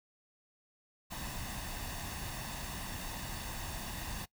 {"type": "noise with comb filter", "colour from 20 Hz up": "pink", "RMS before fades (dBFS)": -41, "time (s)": [1.1, 4.26], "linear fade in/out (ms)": 20, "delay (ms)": 1.1, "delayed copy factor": 0.55, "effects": ["noise-tail reverb RT60 0.1 s tail -21 dB re dry"]}